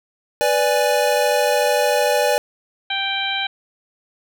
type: chord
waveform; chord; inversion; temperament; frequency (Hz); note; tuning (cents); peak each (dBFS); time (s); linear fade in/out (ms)
square; G# diminished; first; equal; 493.9 / 587.3 / 830.6; B4 / D5 / G#5; 0 / 0 / 0; -21 / -19 / -22; 0.41-2.38; 0
type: harmonic tone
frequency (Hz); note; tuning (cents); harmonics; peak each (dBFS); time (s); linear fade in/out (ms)
784; G5; 0; 1 / 2 / 3 / 4 / 5; -27 / -27 / -26 / -25 / -27; 2.9-3.47; 5
effects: none